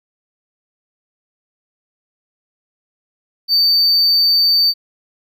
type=tone; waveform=triangle; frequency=4586 Hz; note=D8; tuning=42 cents flat; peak=-9 dBFS; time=3.48-4.74 s; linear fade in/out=50 ms; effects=none